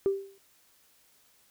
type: tone with exponential decay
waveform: sine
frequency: 392 Hz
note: G4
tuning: in tune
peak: -19 dBFS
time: 0.06-0.38 s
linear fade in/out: 0 ms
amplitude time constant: 68 ms
effects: tanh soft clip ceiling -17 dBFS + white hiss -64 dBFS RMS until 1.5 s